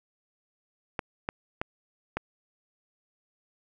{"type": "clicks", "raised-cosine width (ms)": 0.5, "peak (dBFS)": -14, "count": 4, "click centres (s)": [0.992, 1.289, 1.615, 2.17], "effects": []}